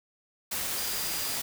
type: tone in noise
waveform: sine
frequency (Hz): 4847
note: D#8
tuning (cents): -46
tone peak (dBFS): -39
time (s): 0.77-1.38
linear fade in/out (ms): 10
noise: white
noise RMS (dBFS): -32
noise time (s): 0.51-1.42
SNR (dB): -10
effects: none